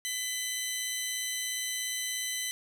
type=tone pair together; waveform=15% pulse; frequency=2001 / 3060 Hz; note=B6 / G7; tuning=+22 / -42 cents; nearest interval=perfect fifth; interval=736 cents; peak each=-28 dBFS; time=0.05-2.51 s; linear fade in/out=0 ms; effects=none